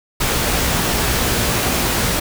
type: noise with comb filter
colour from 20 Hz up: pink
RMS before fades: -18 dBFS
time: 0.2-2.2 s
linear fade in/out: 10 ms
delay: 17 ms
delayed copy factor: +0.5
effects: none